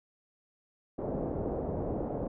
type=low-pass noise; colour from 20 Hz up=white; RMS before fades=-34 dBFS; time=0.98-2.28 s; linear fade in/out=10 ms; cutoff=600 Hz; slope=24 dB/octave; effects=none